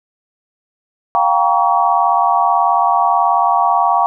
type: chord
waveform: sine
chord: G half-diminished seventh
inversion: third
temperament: just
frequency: 705.6 / 784 / 940.8 / 1128.9 Hz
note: F5 / G5 / Bb5 / Db6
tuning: +18 / 0 / +16 / +31 cents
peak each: -16 dBFS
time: 1.15-4.06 s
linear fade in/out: 0 ms
effects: none